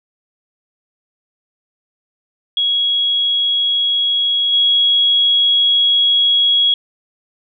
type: tone with level steps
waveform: sine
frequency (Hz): 3322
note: G#7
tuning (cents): 0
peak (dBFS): -13 / -10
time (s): 2.57-6.74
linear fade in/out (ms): 2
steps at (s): 4.52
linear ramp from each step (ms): 20
effects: none